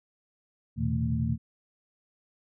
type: tone cluster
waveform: sine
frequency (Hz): 80.6 / 119.6 / 130.4 / 160.1 / 223.8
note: E2 / A#2 / C3 / D#3 / A3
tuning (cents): -38 / +45 / -5 / +50 / +30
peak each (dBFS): -32 / -29 / -36 / -33 / -31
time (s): 0.76-1.38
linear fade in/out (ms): 50
effects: none